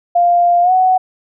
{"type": "tone with pitch glide", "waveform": "sine", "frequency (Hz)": [698.5, 744.3], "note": ["F5", "F#5"], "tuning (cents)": [0, 10], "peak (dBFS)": -8, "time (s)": [0.15, 0.98], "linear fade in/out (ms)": 10, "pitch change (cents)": 110, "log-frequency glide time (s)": [0.62, 0.72], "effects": []}